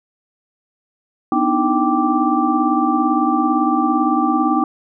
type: tone cluster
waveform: sine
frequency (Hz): 246.9 / 299.2 / 317 / 780 / 1173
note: B3 / D4 / D#4 / G5 / D6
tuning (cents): 0 / +32 / +32 / -9 / -2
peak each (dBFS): -20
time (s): 1.32-4.64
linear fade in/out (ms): 2
effects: none